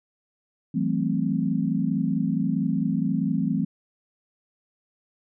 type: chord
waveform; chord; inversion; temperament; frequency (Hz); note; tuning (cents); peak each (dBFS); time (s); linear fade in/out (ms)
sine; F# half-diminished seventh; third; equal with one note detuned; 164.81 / 189.32 / 220 / 261.6; E3 / F#3 / A3 / C4; 0 / +40 / 0 / 0; -27; 0.74-3.65; 10
effects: none